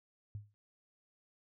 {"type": "tone with exponential decay", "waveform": "sine", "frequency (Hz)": 103.83, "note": "G#2", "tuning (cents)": 0, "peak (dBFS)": -37, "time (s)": [0.35, 0.54], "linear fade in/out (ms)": 0, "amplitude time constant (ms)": 41, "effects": []}